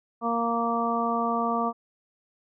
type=harmonic tone; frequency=232.7 Hz; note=A#3; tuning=3 cents flat; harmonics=1 / 2 / 3 / 4 / 5; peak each=-29 / -32 / -29 / -32 / -28 dBFS; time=0.21-1.73 s; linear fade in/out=50 ms; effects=none